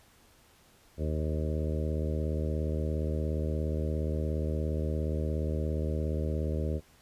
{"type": "harmonic tone with a mistuned harmonic", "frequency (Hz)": 77.1, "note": "D#2", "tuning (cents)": -15, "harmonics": [1, 2, 3, 4, 5, 6, 7, 8], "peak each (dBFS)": [-30, -36, -39, -41, -40, -41, -41, -46], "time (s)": [0.97, 6.81], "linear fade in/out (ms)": 50, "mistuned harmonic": 8, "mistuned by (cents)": 19, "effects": ["pink hiss -61 dBFS RMS until 7.01 s", "resampled to 32000 Hz"]}